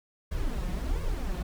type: noise with flanger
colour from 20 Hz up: brown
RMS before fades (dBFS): -30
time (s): 0.31-1.43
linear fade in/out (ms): 10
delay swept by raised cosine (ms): 1.8 to 5.6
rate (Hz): 1.4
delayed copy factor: +0.8
effects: none